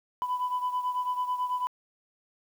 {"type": "beating tone pair", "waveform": "sine", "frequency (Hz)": [995, 1004.1], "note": ["B5", "B5"], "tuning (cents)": [13, 28], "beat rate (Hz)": 9.1, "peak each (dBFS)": [-27, -32], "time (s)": [0.22, 1.67], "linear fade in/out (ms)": 0, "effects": ["tanh soft clip ceiling -23 dBFS", "9-bit"]}